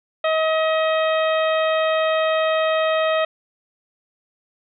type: harmonic tone with a mistuned harmonic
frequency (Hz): 635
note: D#5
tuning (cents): +35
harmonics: 1 / 2 / 3 / 4 / 5 / 6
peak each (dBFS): -18 / -24 / -28 / -30 / -32 / -34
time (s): 0.24-3.25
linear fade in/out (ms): 5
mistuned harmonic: 6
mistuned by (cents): -34
effects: none